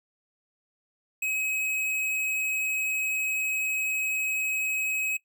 sine tone with hard clipping, 2548 Hz, D#7, 41 cents sharp, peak -27 dBFS, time 1.22-5.17 s, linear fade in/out 5 ms, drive 18 dB, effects noise-tail reverb RT60 0.1 s tail -18 dB re dry

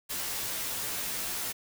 white noise with comb filter, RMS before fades -34 dBFS, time 0.09-1.53 s, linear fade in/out 20 ms, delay 13 ms, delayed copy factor -0.9, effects none

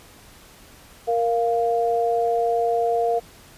sine tone pair together, 466.2 / 697 Hz, A#4 / F5, 0 / -4 cents, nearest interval perfect fifth, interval 696 cents, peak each -21 dBFS, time 1.07-3.2 s, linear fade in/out 20 ms, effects pink hiss -48 dBFS RMS until 3.57 s + resampled to 32000 Hz

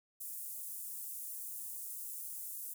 pink high-pass noise, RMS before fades -44 dBFS, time 0.2-2.74 s, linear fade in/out 10 ms, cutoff 9300 Hz, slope 24 dB/octave, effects none

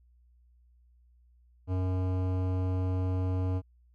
sine tone with hard clipping, 92.5 Hz, F#2, in tune, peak -29 dBFS, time 1.67-3.62 s, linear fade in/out 50 ms, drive 16 dB, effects added 60 Hz sine -59 dBFS peak until 3.94 s

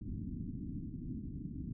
white low-pass noise, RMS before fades -42 dBFS, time 0.01-1.73 s, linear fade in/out 5 ms, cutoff 280 Hz, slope 48 dB/octave, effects none

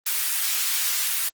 white high-pass noise, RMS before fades -24 dBFS, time 0.06-1.29 s, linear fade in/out 5 ms, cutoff 1500 Hz, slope 12 dB/octave, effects Opus 24 kbps

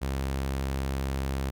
sawtooth tone, 67.4 Hz, C#2, 48 cents flat, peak -24 dBFS, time 0.01-1.51 s, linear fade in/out 20 ms, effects none

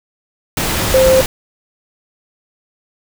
sine tone in noise, 523.3 Hz, C5, in tune, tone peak -7 dBFS, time 0.94-1.21 s, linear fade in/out 2 ms, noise pink, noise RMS -17 dBFS, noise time 0.57-1.26 s, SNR +7 dB, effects none

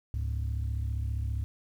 sine tone pair together, 70.15 / 105.1 Hz, C#2 / G#2, +21 / +21 cents, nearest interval perfect fifth, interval 700 cents, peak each -29 / -31 dBFS, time 0.14-1.44 s, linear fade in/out 0 ms, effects tanh soft clip ceiling -25 dBFS + 10-bit

